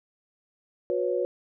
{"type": "chord", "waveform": "sine", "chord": "F# suspended fourth", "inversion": "none", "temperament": "equal with one note detuned", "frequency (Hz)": [363.2, 493.9, 554.4], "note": ["F#4", "B4", "C#5"], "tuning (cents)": [-32, 0, 0], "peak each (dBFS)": [-28, -28, -29], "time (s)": [0.9, 1.25], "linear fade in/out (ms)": 0, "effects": []}